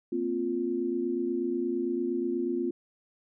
sine chord, Bb suspended second, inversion none, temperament equal, 233.1 / 261.6 / 349.2 Hz, Bb3 / C4 / F4, 0 / 0 / 0 cents, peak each -35 / -32 / -29 dBFS, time 0.12-2.71 s, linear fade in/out 5 ms, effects none

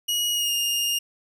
sawtooth tone with pitch glide, 2899 to 2831 Hz, F#7 to F7, -36 to +23 cents, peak -19 dBFS, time 0.08-0.99 s, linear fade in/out 10 ms, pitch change -41 cents, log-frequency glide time 0.32-0.53 s, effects none

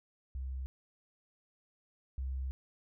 sine tone pair in turn, 65.41 / 65.73 Hz, C2 / C2, 0 / +9 cents, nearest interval unison, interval 9 cents, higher second, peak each -36 / -34 dBFS, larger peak second, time 0.35-0.66 / 2.18-2.51 s, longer second, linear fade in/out 0 ms, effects none

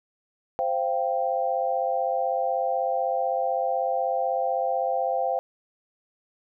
sine chord, C suspended fourth, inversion none, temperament equal with one note detuned, 523.3 / 688 / 784 Hz, C5 / F5 / G5, 0 / -26 / 0 cents, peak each -27 dBFS, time 0.59-5.39 s, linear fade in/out 0 ms, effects none

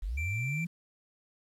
sine linear sweep, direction up, 39 to 174.61 Hz, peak -31 dBFS, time 0.02-0.67 s, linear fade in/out 10 ms
triangle tone, 2349 Hz, D7, in tune, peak -33 dBFS, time 0.17-0.65 s, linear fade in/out 10 ms
effects resampled to 32000 Hz + 10-bit

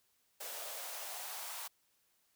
white noise with high-pass filter sweep, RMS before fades -44 dBFS, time 0.4-1.68 s, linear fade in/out 10 ms, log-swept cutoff 540 to 860 Hz, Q 2.8, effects white hiss -75 dBFS RMS until 2.35 s

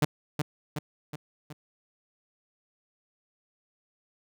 sawtooth tone with echo, 149.4 Hz, D3, 30 cents sharp, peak -16 dBFS, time 0.02-0.05 s, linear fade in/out 5 ms, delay 370 ms, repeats 4, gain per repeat -5 dB, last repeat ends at 1.53 s, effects none

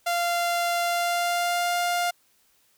sawtooth tone with pitch glide, 693 to 702.3 Hz, F5 to F5, -14 to +10 cents, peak -19 dBFS, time 0.06-2.11 s, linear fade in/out 10 ms, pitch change +24 cents, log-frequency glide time 0.83-1.77 s, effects white hiss -64 dBFS RMS until 2.77 s

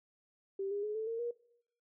sine tone with pitch steps, 390.6 / 406.2 / 422.5 / 439.4 / 457.1 / 475.4 Hz, G4 / G#4 / G#4 / A4 / A#4 / A#4, -6 / -38 / +30 / -2 / -34 / +34 cents, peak -34 dBFS, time 0.59-1.31 s, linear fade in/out 5 ms, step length 120 ms, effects noise-tail reverb RT60 0.7 s tail -21 dB re dry

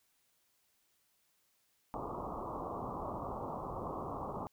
white low-pass noise, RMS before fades -41 dBFS, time 1.94-4.47 s, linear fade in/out 0 ms, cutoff 1200 Hz, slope 96 dB/octave, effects white hiss -75 dBFS RMS until 4.52 s

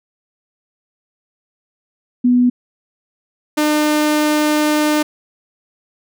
sine / sawtooth tone pair in turn, 246.6 / 301.8 Hz, B3 / D4, -2 / +47 cents, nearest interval minor third, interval 349 cents, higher second, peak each -9 dBFS, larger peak neither, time 2.24-2.5 / 3.57-5.03 s, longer second, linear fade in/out 10 ms, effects none

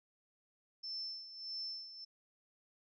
sine tone with tremolo, 5310 Hz, E8, 12 cents sharp, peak -39 dBFS, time 0.83-2.05 s, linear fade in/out 10 ms, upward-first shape sine, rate 1.6 Hz, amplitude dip 70%, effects none

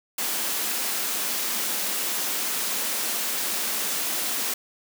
white high-pass noise, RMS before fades -27 dBFS, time 0.18-4.54 s, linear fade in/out 5 ms, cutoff 180 Hz, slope 96 dB/octave, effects none

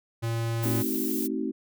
square tone, 115 Hz, A#2, 23 cents flat, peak -27 dBFS, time 0.22-0.83 s, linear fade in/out 20 ms
violet noise, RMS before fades -33 dBFS, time 0.62-1.28 s, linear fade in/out 20 ms
sine chord, A diminished seventh, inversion none, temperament just, 220 / 264 / 316.8 / 380.2 Hz, A3 / C4 / Eb4 / Gb4, 0 / +16 / +31 / +47 cents, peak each -33 / -31 / -32 / -34 dBFS, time 0.64-1.52 s, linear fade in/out 20 ms
effects none

